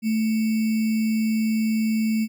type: tone with sample-and-hold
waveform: sine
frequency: 220 Hz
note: A3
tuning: in tune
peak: -19 dBFS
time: 0.02-2.28 s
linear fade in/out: 50 ms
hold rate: 2450 Hz
effects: none